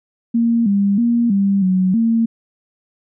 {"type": "tone with pitch steps", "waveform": "sine", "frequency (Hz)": [232.4, 199.9, 235.8, 197.7, 185.8, 228.1], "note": ["A#3", "G3", "A#3", "G3", "F#3", "A#3"], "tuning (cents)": [-5, 34, 20, 15, 7, -37], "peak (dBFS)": -12, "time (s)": [0.34, 2.26], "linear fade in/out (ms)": 10, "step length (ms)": 320, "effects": []}